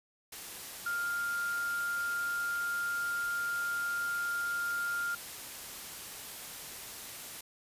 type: tone in noise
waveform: sine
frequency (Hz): 1400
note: F6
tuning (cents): +4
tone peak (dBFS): -31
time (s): 0.86-5.15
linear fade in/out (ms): 5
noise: white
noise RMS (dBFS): -44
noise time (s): 0.32-7.41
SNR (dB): +10
effects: resampled to 32000 Hz